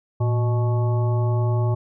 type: harmonic tone with a mistuned harmonic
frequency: 122.7 Hz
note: B2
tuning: 11 cents flat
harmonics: 1 / 3 / 5 / 7 / 9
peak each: -18 / -30 / -32 / -34 / -37 dBFS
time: 0.2-1.75 s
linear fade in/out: 10 ms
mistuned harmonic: 1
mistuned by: -130 cents
effects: none